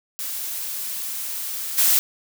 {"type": "noise with level steps", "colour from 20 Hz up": "blue", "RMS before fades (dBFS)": [-29, -17], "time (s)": [0.19, 1.99], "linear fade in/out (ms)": 0, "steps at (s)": 1.77, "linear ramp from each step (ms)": 20, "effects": []}